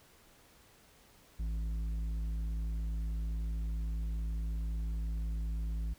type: tone with tanh clipping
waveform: sine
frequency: 54.7 Hz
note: A1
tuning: 9 cents flat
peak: -34 dBFS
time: 1.39-5.94 s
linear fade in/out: 10 ms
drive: 8 dB
effects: pink hiss -62 dBFS RMS until 5.98 s